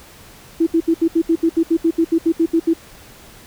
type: tone bursts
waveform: sine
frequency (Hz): 329.6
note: E4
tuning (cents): 0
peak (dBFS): -11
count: 16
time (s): 0.6-2.737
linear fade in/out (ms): 10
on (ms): 67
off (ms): 71
effects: pink hiss -43 dBFS RMS until 3.46 s